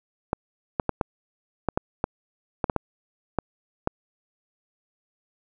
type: clicks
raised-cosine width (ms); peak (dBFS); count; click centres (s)
1; -8; 12; 0.331 / 0.798 / 0.893 / 1.012 / 1.687 / 1.775 / 2.041 / 2.642 / 2.698 / 2.763 / 3.387 / 3.874
effects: none